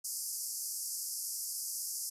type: band-pass noise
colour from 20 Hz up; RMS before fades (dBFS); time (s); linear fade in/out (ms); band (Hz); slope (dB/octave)
white; -39; 0.04-2.1; 10; 4800 to 13000; 96
effects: none